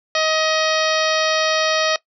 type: harmonic tone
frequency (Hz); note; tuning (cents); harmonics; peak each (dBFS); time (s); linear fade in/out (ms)
630; D#5; +21; 1 / 2 / 3 / 4 / 5 / 6 / 7 / 8 / 9; -20 / -23 / -25 / -26 / -27 / -28 / -28 / -29 / -30; 0.15-1.96; 2
effects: noise-tail reverb RT60 0.1 s tail -19 dB re dry